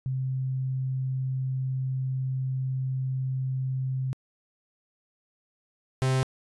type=tone pair in turn; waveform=sine / 45% pulse; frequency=131 / 131 Hz; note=C3 / C3; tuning=+2 / +2 cents; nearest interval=unison; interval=0 cents; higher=neither; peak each=-26 / -22 dBFS; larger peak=second; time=0.06-4.13 / 6.02-6.23 s; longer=first; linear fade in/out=0 ms; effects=resampled to 24000 Hz